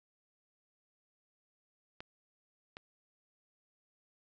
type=clicks; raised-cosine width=0.3 ms; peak=-28 / -29 dBFS; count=2; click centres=2.005 / 2.769 s; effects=resampled to 16000 Hz